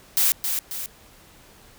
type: noise with echo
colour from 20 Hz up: blue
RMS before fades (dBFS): -19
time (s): 0.17-0.32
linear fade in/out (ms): 0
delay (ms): 270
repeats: 2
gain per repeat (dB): -6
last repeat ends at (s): 0.86
effects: pink hiss -51 dBFS RMS until 1.78 s